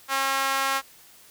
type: tone with high-pass filter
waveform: sawtooth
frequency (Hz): 270.6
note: C#4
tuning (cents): -42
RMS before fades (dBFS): -25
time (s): 0.08-0.82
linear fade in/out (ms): 50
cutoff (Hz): 1100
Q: 1.6
effects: white hiss -52 dBFS RMS until 1.3 s

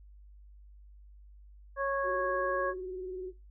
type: harmonic tone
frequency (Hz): 551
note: C#5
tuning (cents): -11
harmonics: 1 / 2 / 3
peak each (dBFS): -31 / -34 / -36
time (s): 1.76-2.74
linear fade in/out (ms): 50
type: tone with vibrato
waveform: sine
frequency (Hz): 370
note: F#4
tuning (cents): 0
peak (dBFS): -35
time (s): 2.03-3.33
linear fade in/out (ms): 50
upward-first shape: sine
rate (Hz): 20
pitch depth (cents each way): 43
effects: noise-tail reverb RT60 0.2 s tail -17 dB re dry + added 50 Hz sine -51 dBFS peak until 3.5 s

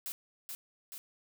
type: noise with echo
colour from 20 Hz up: blue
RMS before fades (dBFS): -39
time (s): 0.06-0.12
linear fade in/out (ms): 0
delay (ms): 430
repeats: 2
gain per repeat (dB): -3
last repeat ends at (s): 0.98
effects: none

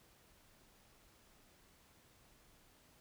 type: silence
effects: pink hiss -67 dBFS RMS until 3 s

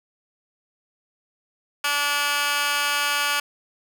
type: tone with high-pass filter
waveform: 15% pulse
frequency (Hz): 288.9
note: D4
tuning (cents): -28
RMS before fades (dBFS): -23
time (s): 1.84-3.4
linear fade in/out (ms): 5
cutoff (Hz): 1700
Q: 2.1
effects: none

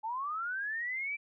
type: linear sweep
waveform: sine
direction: up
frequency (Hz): 850 to 2349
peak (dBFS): -33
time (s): 0.03-1.17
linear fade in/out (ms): 20
effects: none

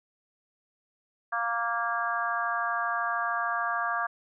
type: harmonic tone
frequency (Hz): 233.1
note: A#3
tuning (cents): 0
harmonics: 3 / 4 / 5 / 6 / 7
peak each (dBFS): -33 / -37 / -30 / -36 / -32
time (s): 1.32-4.07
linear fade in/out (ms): 10
effects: none

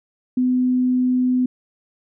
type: tone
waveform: sine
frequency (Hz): 252.3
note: B3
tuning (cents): +37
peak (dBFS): -15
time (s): 0.37-1.46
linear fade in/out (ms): 5
effects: none

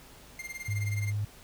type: tone with tremolo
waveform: 45% pulse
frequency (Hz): 2109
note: C7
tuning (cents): +13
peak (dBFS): -35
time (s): 0.39-1.12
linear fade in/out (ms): 2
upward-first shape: sine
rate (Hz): 19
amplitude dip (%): 85
type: tone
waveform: sine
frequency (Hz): 103.83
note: G#2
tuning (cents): 0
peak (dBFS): -28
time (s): 0.68-1.25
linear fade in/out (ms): 5
effects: added 50 Hz sine -59 dBFS peak until 1.43 s + pink hiss -53 dBFS RMS until 1.43 s

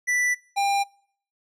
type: tone pair in turn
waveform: square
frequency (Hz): 1975 / 798.9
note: B6 / G5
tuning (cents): 0 / +33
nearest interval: octave + major third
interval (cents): 1567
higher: first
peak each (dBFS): -21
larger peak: neither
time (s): 0.07-0.35 / 0.56-0.84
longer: neither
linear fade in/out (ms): 20
effects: noise-tail reverb RT60 0.6 s tail -25 dB re dry + low-pass 10000 Hz 12 dB/octave

